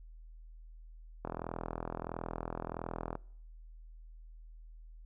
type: click train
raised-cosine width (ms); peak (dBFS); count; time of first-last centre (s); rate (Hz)
1; -23; 80; 1.25-3.154; 41.5
effects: noise-tail reverb RT60 0.6 s tail -25 dB re dry + added 40 Hz sine -49 dBFS peak until 5.05 s